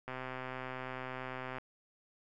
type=click train; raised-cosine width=0.5 ms; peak=-26 dBFS; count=195; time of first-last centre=0.08-1.584 s; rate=129 Hz; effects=none